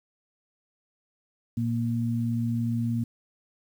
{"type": "tone pair together", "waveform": "sine", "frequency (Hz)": [116.54, 233.6], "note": ["A#2", "A#3"], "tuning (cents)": [0, 4], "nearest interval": "octave", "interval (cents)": 1204, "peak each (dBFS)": -27, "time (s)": [1.57, 3.04], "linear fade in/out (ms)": 5, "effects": ["9-bit"]}